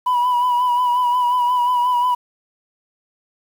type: tone with vibrato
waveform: sine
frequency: 983 Hz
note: B5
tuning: 8 cents flat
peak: -12 dBFS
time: 0.06-2.15 s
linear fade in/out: 10 ms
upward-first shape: sine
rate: 5.6 Hz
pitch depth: 37 cents each way
effects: tanh soft clip ceiling -13 dBFS + 7-bit